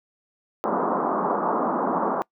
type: band-pass noise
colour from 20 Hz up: white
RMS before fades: -24 dBFS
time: 0.64-2.22 s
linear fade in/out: 0 ms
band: 180 to 1200 Hz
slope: 48 dB/octave
effects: noise-tail reverb RT60 0.1 s tail -24 dB re dry